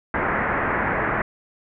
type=low-pass noise; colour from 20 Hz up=white; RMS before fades=-23 dBFS; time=0.14-1.22 s; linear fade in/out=2 ms; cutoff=2000 Hz; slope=48 dB/octave; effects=none